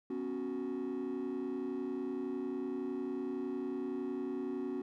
triangle chord, B suspended second, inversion none, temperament just, 246.9 / 277.8 / 370.4 Hz, B3 / C#4 / F#4, 0 / +4 / +2 cents, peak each -38 / -36 / -36 dBFS, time 0.1-4.82 s, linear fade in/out 5 ms, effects tanh soft clip ceiling -29 dBFS

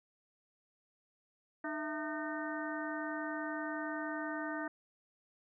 harmonic tone with a mistuned harmonic, 305.1 Hz, D#4, 34 cents flat, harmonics 1 / 2 / 3 / 4 / 5 / 6, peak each -40 / -43 / -46 / -46 / -44 / -45 dBFS, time 1.64-4.68 s, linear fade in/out 5 ms, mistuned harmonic 2, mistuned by +130 cents, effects none

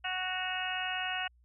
harmonic tone with a mistuned harmonic, 370 Hz, F#4, in tune, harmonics 2 / 3 / 4 / 5 / 6 / 7 / 8, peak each -38 / -45 / -38 / -40 / -46 / -40 / -38 dBFS, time 0.04-1.28 s, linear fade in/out 10 ms, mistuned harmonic 8, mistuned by -50 cents, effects added 60 Hz sine -61 dBFS peak until 1.44 s

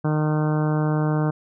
harmonic tone, 153 Hz, D#3, 29 cents flat, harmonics 1 / 2 / 3 / 4 / 5 / 6 / 7 / 8 / 9 / 10, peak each -20 / -26 / -30 / -32 / -34 / -36 / -37 / -38 / -39 / -40 dBFS, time 0.04-1.31 s, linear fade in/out 10 ms, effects none

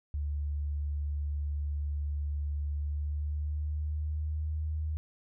sine tone with pitch glide, 73 to 77.34 Hz, D2 to D#2, -10 to -10 cents, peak -30 dBFS, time 0.14-4.97 s, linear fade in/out 0 ms, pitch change +100 cents, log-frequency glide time 2.7-4.61 s, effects none

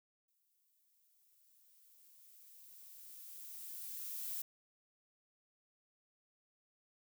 violet noise with exponential growth, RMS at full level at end -41 dBFS, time 0.28-4.42 s, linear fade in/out 5 ms, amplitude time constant 900 ms, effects none

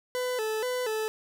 40% pulse tone with vibrato, 467.2 Hz, A#4, 4 cents sharp, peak -27 dBFS, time 0.15-1.08 s, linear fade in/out 0 ms, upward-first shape square, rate 2.1 Hz, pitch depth 120 cents each way, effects none

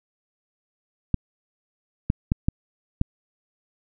clicks, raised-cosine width 5 ms, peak -7 dBFS, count 5, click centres 1.143 / 2.101 / 2.319 / 2.485 / 3.014 s, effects none

